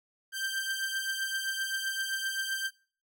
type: beating tone pair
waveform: sawtooth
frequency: 1568 / 1575.7 Hz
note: G6 / G6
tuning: 0 / +9 cents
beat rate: 7.7 Hz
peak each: -29 / -33 dBFS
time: 0.32-2.71 s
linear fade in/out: 50 ms
effects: noise-tail reverb RT60 0.4 s tail -21 dB re dry